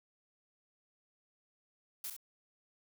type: noise with echo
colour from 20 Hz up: blue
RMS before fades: -41 dBFS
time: 2.04-2.1 s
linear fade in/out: 2 ms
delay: 65 ms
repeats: 1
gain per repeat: -6 dB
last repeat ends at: 2.165 s
effects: none